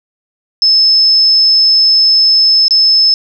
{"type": "tone with dropouts", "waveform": "sine", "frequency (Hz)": 5230, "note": "E8", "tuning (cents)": -15, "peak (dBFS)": -5, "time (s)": [0.62, 3.14], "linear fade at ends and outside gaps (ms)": 1, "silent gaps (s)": [2.682, 2.708], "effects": ["7-bit"]}